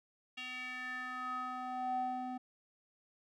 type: tone with band-pass filter sweep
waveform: square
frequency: 253.2 Hz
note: B3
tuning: 43 cents sharp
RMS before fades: -40 dBFS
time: 0.37-2.38 s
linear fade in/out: 10 ms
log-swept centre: 2800 to 540 Hz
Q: 4.6
effects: none